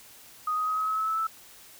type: tone with pitch steps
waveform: sine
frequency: 1244.5 / 1254.6 / 1264.8 / 1275.1 / 1285.4 / 1295.9 / 1306.4 / 1317 Hz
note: D#6 / D#6 / D#6 / D#6 / E6 / E6 / E6 / E6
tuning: 0 / +14 / +28 / +42 / -44 / -30 / -16 / -2 cents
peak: -25 dBFS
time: 0.47-1.27 s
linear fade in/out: 5 ms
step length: 100 ms
effects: white hiss -51 dBFS RMS until 1.79 s